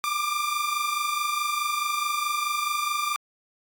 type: tone pair together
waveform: sawtooth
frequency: 1177 / 1201.7 Hz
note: D6 / D6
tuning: +3 / +39 cents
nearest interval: unison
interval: 36 cents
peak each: -24 / -24 dBFS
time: 0.04-3.16 s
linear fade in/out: 0 ms
effects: AAC 64 kbps